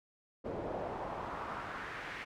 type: noise with band-pass filter sweep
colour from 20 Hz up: brown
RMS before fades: -41 dBFS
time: 0.44-2.25 s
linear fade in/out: 20 ms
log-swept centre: 510 to 2100 Hz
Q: 1.9
effects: none